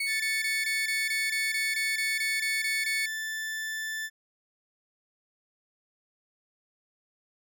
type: tone bursts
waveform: 35% pulse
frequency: 2217 Hz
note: C#7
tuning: in tune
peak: -26 dBFS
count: 14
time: 0-3.06 s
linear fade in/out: 5 ms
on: 200 ms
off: 20 ms
type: tone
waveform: 40% pulse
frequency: 1760 Hz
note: A6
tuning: in tune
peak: -31 dBFS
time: 0.06-4.1 s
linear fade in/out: 50 ms
effects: none